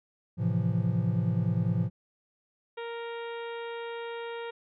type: chord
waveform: triangle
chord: F major seventh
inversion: first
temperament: equal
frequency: 110 / 130.81 / 164.81 / 174.61 Hz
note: A2 / C3 / E3 / F3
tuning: 0 / 0 / 0 / 0 cents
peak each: -27 / -30 / -29 / -28 dBFS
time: 0.37-1.9 s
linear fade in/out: 50 ms
type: harmonic tone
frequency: 466.2 Hz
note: A#4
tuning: in tune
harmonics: 1 / 2 / 3 / 4 / 5 / 6 / 7 / 8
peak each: -36 / -42 / -46 / -48 / -50 / -52 / -53 / -54 dBFS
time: 2.77-4.51 s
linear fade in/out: 10 ms
effects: none